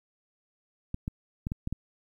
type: clicks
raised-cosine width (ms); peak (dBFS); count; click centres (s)
5; -19; 6; 0.944 / 1.079 / 1.469 / 1.519 / 1.674 / 1.726
effects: 10-bit